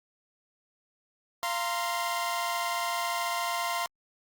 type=chord; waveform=sawtooth; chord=F suspended fourth; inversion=none; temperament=equal with one note detuned; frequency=691.6 / 932.3 / 1046.5 Hz; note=F5 / Bb5 / C6; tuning=-17 / 0 / 0 cents; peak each=-29 / -32 / -28 dBFS; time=1.43-3.86 s; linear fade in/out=0 ms; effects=Opus 48 kbps